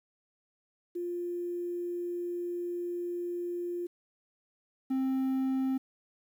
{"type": "tone pair in turn", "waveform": ["sine", "triangle"], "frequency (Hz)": [350, 263.8], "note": ["F4", "C4"], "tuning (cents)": [4, 14], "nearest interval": "perfect fourth", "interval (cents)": 490, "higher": "first", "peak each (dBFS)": [-32, -25], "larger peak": "second", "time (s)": [[0.95, 3.87], [4.9, 5.78]], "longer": "first", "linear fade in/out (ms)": 10, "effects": ["10-bit"]}